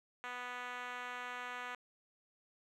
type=tone with band-pass filter; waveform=5% pulse; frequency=246.9 Hz; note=B3; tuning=in tune; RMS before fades=-44 dBFS; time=0.24-1.75 s; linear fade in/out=0 ms; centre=1300 Hz; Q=0.94; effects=none